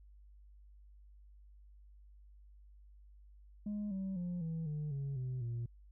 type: tone with pitch steps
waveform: sine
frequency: 207.7 / 191.57 / 176.68 / 162.96 / 150.3 / 138.62 / 127.85 / 117.92 Hz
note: G#3 / G3 / F3 / E3 / D3 / C#3 / C3 / A#2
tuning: 0 / -40 / +20 / -20 / +40 / 0 / -40 / +20 cents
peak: -34 dBFS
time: 3.66-5.66 s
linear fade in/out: 5 ms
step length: 250 ms
effects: tanh soft clip ceiling -35 dBFS + added 50 Hz sine -56 dBFS peak until 5.91 s